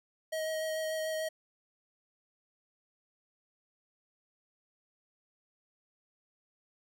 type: tone with vibrato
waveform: square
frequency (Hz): 632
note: D#5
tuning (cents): +27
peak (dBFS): -33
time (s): 0.32-1.29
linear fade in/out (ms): 10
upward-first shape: sine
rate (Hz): 6.8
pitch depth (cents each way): 13
effects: none